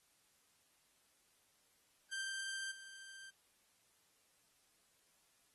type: tone with level steps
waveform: sawtooth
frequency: 1571 Hz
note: G6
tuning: 3 cents sharp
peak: -38 / -49 dBFS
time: 2.11-3.31 s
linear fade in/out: 20 ms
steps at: 2.71 s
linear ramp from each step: 10 ms
effects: white hiss -74 dBFS RMS until 5.54 s + AAC 32 kbps

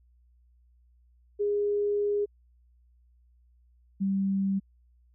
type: tone pair in turn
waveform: sine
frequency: 410.8 / 194.88 Hz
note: G#4 / G3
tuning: -19 / -10 cents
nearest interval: octave + minor second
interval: 1291 cents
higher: first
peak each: -24 dBFS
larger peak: neither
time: 1.39-2.26 / 4-4.6 s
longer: first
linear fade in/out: 20 ms
effects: added 60 Hz sine -59 dBFS peak until 5.14 s

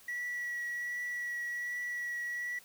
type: tone with vibrato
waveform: triangle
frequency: 1937 Hz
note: B6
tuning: 34 cents flat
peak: -32 dBFS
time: 0.08-2.59 s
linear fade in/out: 5 ms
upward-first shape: triangle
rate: 1.3 Hz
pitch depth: 14 cents each way
effects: tanh soft clip ceiling -29 dBFS + white hiss -58 dBFS RMS until 2.64 s

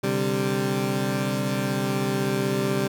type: chord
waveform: 20% pulse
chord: C suspended second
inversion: none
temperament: equal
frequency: 130.81 / 146.83 / 196 Hz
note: C3 / D3 / G3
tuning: 0 / 0 / 0 cents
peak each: -22 / -26 / -21 dBFS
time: 0.03-2.88 s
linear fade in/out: 10 ms
effects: none

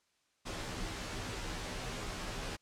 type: noise with comb filter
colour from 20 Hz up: pink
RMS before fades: -40 dBFS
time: 0.45-2.57 s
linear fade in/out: 20 ms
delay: 14 ms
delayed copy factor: -0.8
effects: white hiss -75 dBFS RMS until 2.61 s + low-pass 7000 Hz 12 dB/octave

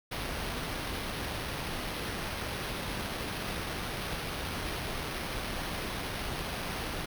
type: noise with sample-and-hold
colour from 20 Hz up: pink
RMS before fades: -36 dBFS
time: 0.11-7.06 s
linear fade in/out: 10 ms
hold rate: 7350 Hz
effects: none

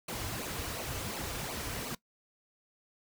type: noise with flanger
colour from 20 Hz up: pink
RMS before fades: -38 dBFS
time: 0.08-1.95 s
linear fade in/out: 5 ms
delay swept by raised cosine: 0.56 to 5.56 ms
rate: 2.8 Hz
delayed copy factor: -0.75
effects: noise-tail reverb RT60 0.1 s tail -20 dB re dry

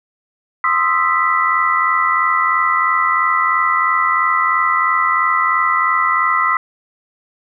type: tone cluster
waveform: sine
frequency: 1045 / 1244 / 1327 / 1973 Hz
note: C6 / D#6 / E6 / B6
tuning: -2 / -1 / +11 / -2 cents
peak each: -18 dBFS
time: 0.64-6.57 s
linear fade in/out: 2 ms
effects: none

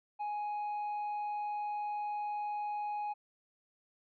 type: tone with tanh clipping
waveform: sine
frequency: 833 Hz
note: G#5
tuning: 5 cents sharp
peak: -35 dBFS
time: 0.19-3.14 s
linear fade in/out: 20 ms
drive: 3 dB
effects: none

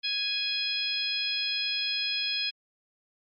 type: harmonic tone with a mistuned harmonic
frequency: 830.6 Hz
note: G#5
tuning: in tune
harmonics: 2 / 3 / 4 / 5 / 6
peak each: -42 / -33 / -31 / -34 / -33 dBFS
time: 0.03-2.51 s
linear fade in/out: 20 ms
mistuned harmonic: 6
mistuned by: +30 cents
effects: MP3 32 kbps

